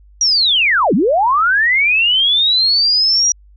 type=linear two-way sweep; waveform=sine; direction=down then up; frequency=5810 to 164.2 to 5810 Hz; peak=-10 dBFS; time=0.21-3.32 s; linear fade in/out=2 ms; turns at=0.94 s; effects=added 50 Hz sine -42 dBFS peak until 3.56 s